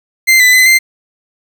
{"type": "tone with pitch steps", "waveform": "40% pulse", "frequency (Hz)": [2081, 1999, 2028, 2086], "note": ["C7", "B6", "B6", "C7"], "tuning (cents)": [-10, 20, 45, -6], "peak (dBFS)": -4, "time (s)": [0.27, 0.79], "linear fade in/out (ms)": 20, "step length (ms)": 130, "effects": ["7-bit"]}